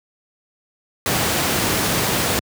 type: noise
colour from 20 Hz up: pink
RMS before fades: -19 dBFS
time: 1.06-2.39 s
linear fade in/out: 0 ms
effects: high-pass 100 Hz 12 dB/octave